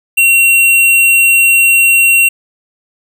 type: tone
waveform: square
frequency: 2740 Hz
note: F7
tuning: 34 cents flat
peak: -6 dBFS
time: 0.17-2.29 s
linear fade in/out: 10 ms
effects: none